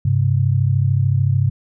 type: tone pair together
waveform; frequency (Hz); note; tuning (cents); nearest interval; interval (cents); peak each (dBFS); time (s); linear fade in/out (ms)
sine; 100.2 / 133.75; G2 / C3; +38 / +38; perfect fourth; 500; -16; 0.05-1.5; 5
effects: none